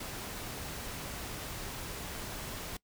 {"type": "noise", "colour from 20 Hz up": "pink", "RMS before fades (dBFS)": -41, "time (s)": [0, 2.77], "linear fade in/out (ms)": 5, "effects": ["noise-tail reverb RT60 0.1 s tail -22 dB re dry"]}